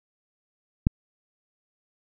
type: click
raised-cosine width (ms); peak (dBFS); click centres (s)
5; -6; 0.869
effects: none